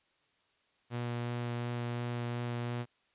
sawtooth tone with vibrato, 120.1 Hz, B2, 48 cents flat, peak -30 dBFS, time 0.9-2.86 s, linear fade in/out 50 ms, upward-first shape sine, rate 2.8 Hz, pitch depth 8 cents each way, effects white hiss -72 dBFS RMS until 3.14 s + resampled to 8000 Hz

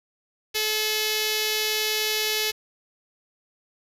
5% pulse tone with notch filter, 430.6 Hz, A4, 37 cents flat, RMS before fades -25 dBFS, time 0.54-2.52 s, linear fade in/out 20 ms, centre 1100 Hz, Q 0.69, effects resampled to 32000 Hz + 7-bit

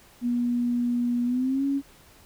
sine tone with pitch glide, 241.5 to 277.4 Hz, B3 to C#4, -39 to +1 cents, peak -22 dBFS, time 0.21-1.82 s, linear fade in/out 50 ms, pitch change +240 cents, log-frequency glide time 1.25-1.65 s, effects pink hiss -54 dBFS RMS until 2.25 s

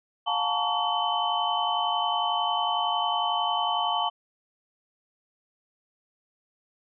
sine tone cluster, 712 / 859 / 910 / 1131 / 3047 Hz, F5 / A5 / A#5 / C#6 / G7, +33 / -42 / -42 / +34 / -50 cents, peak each -30 dBFS, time 0.26-4.1 s, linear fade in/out 20 ms, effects none

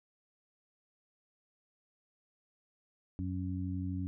harmonic tone, 92 Hz, F#2, 9 cents flat, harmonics 1 / 2 / 3, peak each -36 / -40 / -39 dBFS, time 3.19-4.07 s, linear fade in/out 0 ms, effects none

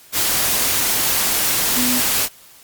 sine tone in noise, 248.5 Hz, B3, 11 cents sharp, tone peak -20 dBFS, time 1.74-2.02 s, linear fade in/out 50 ms, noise white, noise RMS -18 dBFS, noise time 0.12-2.29 s, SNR -5 dB, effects white hiss -46 dBFS RMS until 2.63 s + Opus 48 kbps

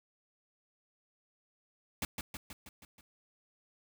pink noise with echo, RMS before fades -35 dBFS, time 2.02-2.05 s, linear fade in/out 2 ms, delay 160 ms, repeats 6, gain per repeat -4 dB, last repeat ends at 3.01 s, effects none

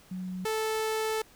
sine / sawtooth tone pair in turn, 184.3 / 438.3 Hz, F#3 / A4, -7 / -7 cents, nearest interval octave + minor third, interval 1500 cents, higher second, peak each -33 / -24 dBFS, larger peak second, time 0.11-0.45 / 0.45-1.22 s, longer second, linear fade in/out 5 ms, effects pink hiss -57 dBFS RMS until 1.35 s

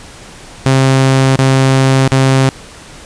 sawtooth tone with dropouts, 133.2 Hz, C3, 31 cents sharp, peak -3 dBFS, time 0.66-2.49 s, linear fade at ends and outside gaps 0 ms, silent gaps 1.36-1.389 / 2.077-2.12 s, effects pink hiss -34 dBFS RMS until 3.05 s + resampled to 22050 Hz

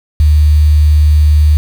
sine tone with quantisation, 75.3 Hz, D2, 44 cents sharp, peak -4 dBFS, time 0.2-1.57 s, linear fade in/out 0 ms, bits 5, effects none

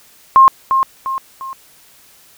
sine tone with echo, 1066 Hz, C6, 32 cents sharp, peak -3 dBFS, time 0.36-0.48 s, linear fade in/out 0 ms, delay 350 ms, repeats 3, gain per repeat -7 dB, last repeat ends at 1.53 s, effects white hiss -47 dBFS RMS until 2.37 s

